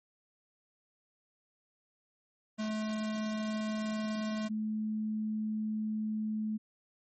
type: tone pair in turn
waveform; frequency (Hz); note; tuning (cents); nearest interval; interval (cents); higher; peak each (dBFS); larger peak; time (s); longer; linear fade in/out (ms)
square / sine; 215.8 / 215.8; A3 / A3; -33 / -33; unison; 0; neither; -33 / -31; second; 2.58-4.49 / 4.49-6.58; second; 20
effects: MP3 32 kbps